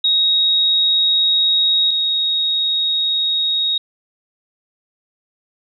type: tone pair in turn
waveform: sine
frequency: 3776 / 3762 Hz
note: A#7 / A#7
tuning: +22 / +15 cents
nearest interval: unison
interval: 7 cents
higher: first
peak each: -12 / -15 dBFS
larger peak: first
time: 0.04-1.91 / 1.91-3.78 s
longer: neither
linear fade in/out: 5 ms
effects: none